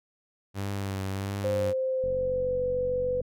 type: tone with vibrato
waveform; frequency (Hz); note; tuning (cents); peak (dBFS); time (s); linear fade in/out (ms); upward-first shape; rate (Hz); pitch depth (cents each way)
sawtooth; 98; G2; 0; -26; 0.54-1.74; 50; triangle; 1.5; 42
type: tone with pitch glide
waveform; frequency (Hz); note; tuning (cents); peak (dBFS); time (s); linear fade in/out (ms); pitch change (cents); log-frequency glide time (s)
sine; 522 to 501.6; C5 to B4; -4 to +27; -25; 1.44-3.21; 5; -69; 1.89-2.63
type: click train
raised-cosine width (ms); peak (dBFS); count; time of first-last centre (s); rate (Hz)
5; -29; 56; 2.04-3.215; 46.8
effects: none